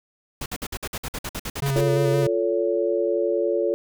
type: noise bursts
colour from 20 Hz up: pink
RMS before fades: -30 dBFS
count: 14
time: 0.41-1.812 s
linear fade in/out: 5 ms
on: 50 ms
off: 54 ms
type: tone with vibrato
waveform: square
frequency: 137.4 Hz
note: C#3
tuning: 15 cents flat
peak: -22 dBFS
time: 1.62-2.27 s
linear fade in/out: 5 ms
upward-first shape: square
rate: 5.8 Hz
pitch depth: 23 cents each way
type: chord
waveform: sine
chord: F augmented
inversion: none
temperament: equal with one note detuned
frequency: 349.2 / 440 / 563.4 Hz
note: F4 / A4 / C#5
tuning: 0 / 0 / +28 cents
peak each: -24 dBFS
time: 1.76-3.74 s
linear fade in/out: 0 ms
effects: none